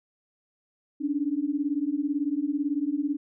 sine beating tone pair, 279.3 / 297.3 Hz, C#4 / D4, +13 / +21 cents, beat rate 18 Hz, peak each -28 / -27 dBFS, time 1-3.17 s, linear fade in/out 20 ms, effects none

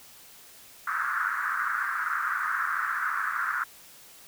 white band-pass noise, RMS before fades -29 dBFS, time 0.87-3.64 s, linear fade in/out 5 ms, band 1200 to 1600 Hz, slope 48 dB/octave, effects white hiss -51 dBFS RMS until 4.27 s

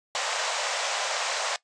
pink band-pass noise, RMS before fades -29 dBFS, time 0.15-1.56 s, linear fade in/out 0 ms, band 530 to 7900 Hz, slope 48 dB/octave, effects noise-tail reverb RT60 0.1 s tail -18 dB re dry + resampled to 22050 Hz

